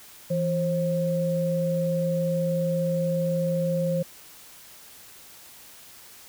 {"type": "tone pair together", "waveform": "sine", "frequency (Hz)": [166.9, 533.1], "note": ["E3", "C5"], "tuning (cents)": [22, 32], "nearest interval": "octave + minor sixth", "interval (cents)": 2010, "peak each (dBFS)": [-25, -25], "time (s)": [0.3, 4.03], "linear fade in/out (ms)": 10, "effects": ["white hiss -48 dBFS RMS until 6.28 s"]}